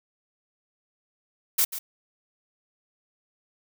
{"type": "noise with echo", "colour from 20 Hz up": "blue", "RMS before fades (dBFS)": -21, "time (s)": [1.58, 1.65], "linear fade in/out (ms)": 10, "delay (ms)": 140, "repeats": 1, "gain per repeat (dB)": -12, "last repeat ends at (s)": 1.79, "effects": []}